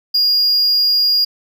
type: tone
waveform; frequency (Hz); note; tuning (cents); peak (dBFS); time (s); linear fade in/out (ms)
triangle; 4844; D#8; -47; -10; 0.14-1.25; 10
effects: none